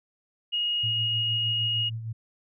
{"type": "tone", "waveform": "sine", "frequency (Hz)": 2874, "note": "F7", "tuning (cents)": 49, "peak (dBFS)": -24, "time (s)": [0.52, 1.9], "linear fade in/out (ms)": 20}
{"type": "tone with tremolo", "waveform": "sine", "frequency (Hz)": 112.7, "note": "A2", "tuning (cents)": 42, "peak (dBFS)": -29, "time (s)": [0.83, 2.13], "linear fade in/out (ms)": 10, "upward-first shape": "sine", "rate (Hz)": 6.5, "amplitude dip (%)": 50}
{"effects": []}